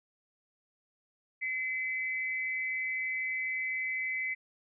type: tone pair together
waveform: sine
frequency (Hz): 2043 / 2293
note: C7 / D7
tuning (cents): -42 / -42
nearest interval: major second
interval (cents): 200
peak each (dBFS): -32 / -37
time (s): 1.41-4.35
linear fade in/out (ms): 20
effects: none